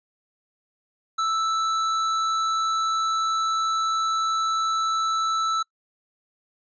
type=tone with hard clipping; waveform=sine; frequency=1318.5 Hz; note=E6; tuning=in tune; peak=-23 dBFS; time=1.18-5.63 s; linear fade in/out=10 ms; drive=11 dB; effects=noise-tail reverb RT60 0.1 s tail -25 dB re dry + resampled to 16000 Hz